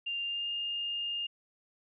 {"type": "tone with pitch glide", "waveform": "sine", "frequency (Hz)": [2794, 2822], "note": ["F7", "F7"], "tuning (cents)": [0, 17], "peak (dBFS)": -32, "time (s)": [0.06, 1.27], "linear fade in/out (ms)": 10, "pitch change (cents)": 17, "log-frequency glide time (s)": [0.23, 0.5], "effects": []}